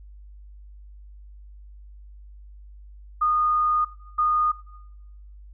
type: tone pair in turn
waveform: sine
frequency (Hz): 1228 / 1228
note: D#6 / D#6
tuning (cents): -23 / -23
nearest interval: unison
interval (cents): 0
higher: neither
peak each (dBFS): -18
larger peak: neither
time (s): 3.21-3.85 / 4.18-4.52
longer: first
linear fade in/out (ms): 10
effects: noise-tail reverb RT60 0.9 s tail -19 dB re dry + added 50 Hz sine -42 dBFS peak until 5.53 s